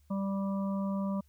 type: harmonic tone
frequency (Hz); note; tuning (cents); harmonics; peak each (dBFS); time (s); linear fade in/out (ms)
196; G3; 0; 1 / 3 / 5 / 6; -30 / -40 / -44 / -46; 0.1-1.21; 10
effects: added 73 Hz sine -61 dBFS peak until 1.28 s + white hiss -74 dBFS RMS until 1.28 s